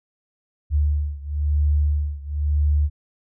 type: beating tone pair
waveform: sine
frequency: 73.42 / 74.41 Hz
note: D2 / D2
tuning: 0 / +23 cents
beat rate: 0.99 Hz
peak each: -20 / -22 dBFS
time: 0.7-2.9 s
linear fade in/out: 50 ms
effects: none